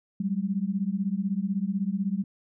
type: beating tone pair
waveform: sine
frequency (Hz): 187.9 / 203.9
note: F#3 / G#3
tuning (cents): +27 / -32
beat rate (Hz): 16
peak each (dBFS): -28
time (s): 0.2-2.24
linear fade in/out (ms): 5
effects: none